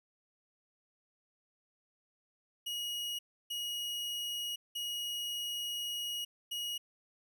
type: tone bursts at uneven times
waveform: 40% pulse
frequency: 2894 Hz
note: F#7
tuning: 39 cents flat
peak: -35 dBFS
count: 4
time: 2.66-3.19 / 3.5-4.56 / 4.75-6.25 / 6.51-6.78 s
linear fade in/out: 10 ms
effects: none